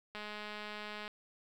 click train, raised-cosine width 0.3 ms, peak -28 dBFS, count 196, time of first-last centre 0.15-1.079 s, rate 210 Hz, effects 10-bit

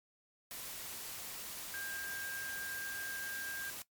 sine tone in noise, 1600 Hz, G6, 35 cents sharp, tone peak -41 dBFS, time 1.74-3.7 s, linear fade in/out 0 ms, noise white, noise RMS -45 dBFS, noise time 0.51-3.82 s, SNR +1 dB, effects noise-tail reverb RT60 0.1 s tail -17 dB re dry + MP3 96 kbps

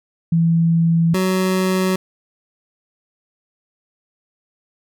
sine / 25% pulse tone pair in turn, 166.1 / 186.79 Hz, E3 / F#3, +13 / +17 cents, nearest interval major second, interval 204 cents, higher second, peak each -12 dBFS, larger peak neither, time 0.32-1.14 / 1.14-1.96 s, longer neither, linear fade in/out 5 ms, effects none

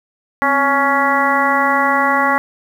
harmonic tone with a mistuned harmonic, 279.4 Hz, C#4, 14 cents sharp, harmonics 1 / 2 / 3 / 4 / 5 / 6 / 7, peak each -22 / -22 / -18 / -17 / -21 / -23 / -19 dBFS, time 0.42-2.38 s, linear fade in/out 0 ms, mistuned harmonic 1, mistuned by -95 cents, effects 7-bit

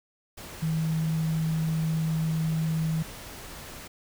sine tone in noise, 160 Hz, D#3, 49 cents sharp, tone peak -24 dBFS, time 0.62-3.03 s, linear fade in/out 10 ms, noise pink, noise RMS -42 dBFS, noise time 0.37-3.88 s, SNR +15 dB, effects none

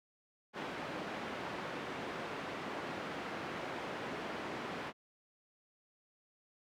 pink band-pass noise, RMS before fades -42 dBFS, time 0.53-4.93 s, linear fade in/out 50 ms, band 230 to 2300 Hz, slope 12 dB/octave, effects none

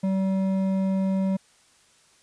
sine tone with hard clipping, 191.5 Hz, G3, 40 cents flat, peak -23 dBFS, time 0.03-1.37 s, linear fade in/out 10 ms, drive 8 dB, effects white hiss -59 dBFS RMS until 2.22 s + resampled to 22050 Hz

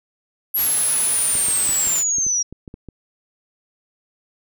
sine linear sweep, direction down, 11640 to 5650 Hz, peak -17 dBFS, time 0.54-2.43 s, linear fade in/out 10 ms
white noise, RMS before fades -27 dBFS, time 0.55-2.04 s, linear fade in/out 50 ms
clicks, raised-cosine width 3 ms, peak -23 dBFS, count 10, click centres 1.354 / 1.485 / 1.692 / 1.872 / 2.184 / 2.266 / 2.526 / 2.678 / 2.741 / 2.887 s
effects none

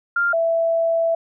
sine tone pair in turn, 1396.9 / 662.7 Hz, F6 / E5, 0 / +9 cents, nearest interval octave + minor second, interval 1291 cents, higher first, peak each -16 dBFS, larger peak neither, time 0.16-0.33 / 0.33-1.15 s, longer second, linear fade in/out 5 ms, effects none

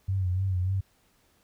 sine tone with vibrato, 93.4 Hz, F#2, 17 cents sharp, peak -24 dBFS, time 0.08-0.81 s, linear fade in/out 10 ms, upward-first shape sine, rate 3.4 Hz, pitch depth 64 cents each way, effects pink hiss -66 dBFS RMS until 1.43 s

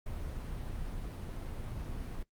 brown noise, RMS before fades -39 dBFS, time 0.06-2.23 s, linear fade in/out 5 ms, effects noise-tail reverb RT60 0.1 s tail -21 dB re dry + Opus 32 kbps

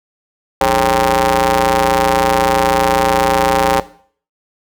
sawtooth ring-modulated tone, 123.8 Hz, B2, 5 cents sharp, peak -3 dBFS, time 0.61-3.8 s, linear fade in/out 0 ms, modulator 667 Hz, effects noise-tail reverb RT60 0.5 s tail -17 dB re dry

